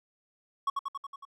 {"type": "tone with echo", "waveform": "triangle", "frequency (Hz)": 1108.7, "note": "C#6", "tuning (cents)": 0, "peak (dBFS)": -23, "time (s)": [0.67, 0.7], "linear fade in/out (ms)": 5, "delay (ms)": 92, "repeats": 6, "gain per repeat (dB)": -3, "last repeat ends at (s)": 1.252, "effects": []}